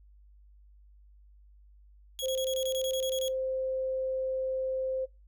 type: tone bursts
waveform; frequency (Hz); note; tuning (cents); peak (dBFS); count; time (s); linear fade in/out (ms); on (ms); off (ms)
sawtooth; 3322; G#7; 0; -31; 12; 2.19-3.281; 0; 68; 25
type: tone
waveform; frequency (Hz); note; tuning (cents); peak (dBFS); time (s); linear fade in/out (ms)
sine; 523; C5; -1; -29; 2.22-5.06; 20
effects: noise-tail reverb RT60 0.2 s tail -20 dB re dry + added 50 Hz sine -54 dBFS peak until 5.27 s